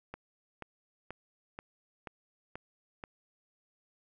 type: click train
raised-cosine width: 0.5 ms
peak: -26 dBFS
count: 7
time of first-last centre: 0.14-3.039 s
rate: 2.07 Hz
effects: none